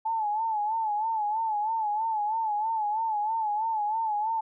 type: tone with vibrato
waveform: sine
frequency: 867 Hz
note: A5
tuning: 26 cents flat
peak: -25 dBFS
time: 0.05-4.41 s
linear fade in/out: 10 ms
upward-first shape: sine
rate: 3.1 Hz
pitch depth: 82 cents each way
effects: none